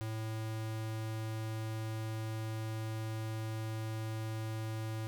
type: tone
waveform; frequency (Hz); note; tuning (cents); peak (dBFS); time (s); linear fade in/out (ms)
square; 110.4; A2; +6; -37; 0.01-5.07; 0
effects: none